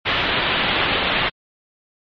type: low-pass noise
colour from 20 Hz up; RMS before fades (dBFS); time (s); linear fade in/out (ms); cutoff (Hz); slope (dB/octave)
white; -20; 0.05-1.3; 20; 3600; 48
effects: MP3 32 kbps